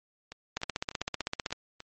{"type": "two click trains", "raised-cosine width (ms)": 0.2, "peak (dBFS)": [-13, -24], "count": [16, 6], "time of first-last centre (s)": [[0.57, 1.525], [0.32, 1.804]], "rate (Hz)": [15.7, 3.37], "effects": ["MP3 32 kbps"]}